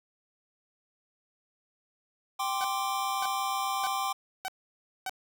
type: chord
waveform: square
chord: G suspended fourth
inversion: none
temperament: equal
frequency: 784 / 1046.5 / 1174.7 Hz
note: G5 / C6 / D6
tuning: 0 / 0 / 0 cents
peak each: -33 / -34 / -35 dBFS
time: 2.39-4.13 s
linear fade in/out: 10 ms
type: tone bursts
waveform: sawtooth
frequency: 758 Hz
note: F#5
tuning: 42 cents sharp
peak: -28 dBFS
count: 5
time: 2.61-5.095 s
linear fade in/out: 0 ms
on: 33 ms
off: 580 ms
effects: none